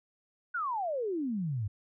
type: exponential sweep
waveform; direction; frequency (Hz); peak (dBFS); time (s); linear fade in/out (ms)
sine; down; 1509 to 96; -30; 0.54-1.68; 10
effects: none